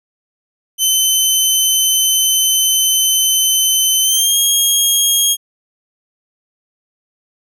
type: tone with pitch glide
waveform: 15% pulse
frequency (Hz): 3062 to 3263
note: G7 to G#7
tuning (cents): -41 to -31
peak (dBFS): -4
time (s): 0.78-5.37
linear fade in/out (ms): 50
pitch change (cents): +110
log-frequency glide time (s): 4.03-4.38
effects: none